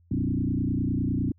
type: tone with frequency modulation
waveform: sine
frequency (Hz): 185.6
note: F#3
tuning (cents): +6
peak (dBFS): -23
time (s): 0.11-1.32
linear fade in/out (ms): 5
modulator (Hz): 29.9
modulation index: 3.8
effects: added 86 Hz sine -57 dBFS peak until 1.38 s